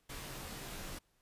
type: noise with comb filter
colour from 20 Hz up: pink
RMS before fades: -45 dBFS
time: 0.09-0.99 s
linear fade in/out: 10 ms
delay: 19 ms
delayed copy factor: -0.8
effects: pink hiss -75 dBFS RMS until 1.21 s + resampled to 32000 Hz